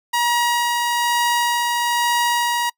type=tone with tremolo; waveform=sawtooth; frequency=954 Hz; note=A#5; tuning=40 cents sharp; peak=-12 dBFS; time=0.13-2.7 s; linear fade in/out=10 ms; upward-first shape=sine; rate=1.1 Hz; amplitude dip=25%; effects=noise-tail reverb RT60 0.1 s tail -26 dB re dry